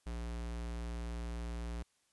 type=tone; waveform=square; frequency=58.2 Hz; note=A#1; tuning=2 cents flat; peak=-39 dBFS; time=0.06-1.83 s; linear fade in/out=10 ms; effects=white hiss -75 dBFS RMS until 2.12 s + resampled to 24000 Hz